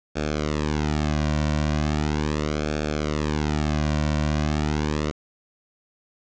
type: tone with flanger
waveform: sawtooth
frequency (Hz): 75.5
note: D2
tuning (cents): +48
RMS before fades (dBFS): -24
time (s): 0.15-5.12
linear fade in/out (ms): 20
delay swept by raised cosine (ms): 1 to 2.4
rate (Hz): 0.38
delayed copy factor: -0.9
effects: resampled to 16000 Hz + 8-bit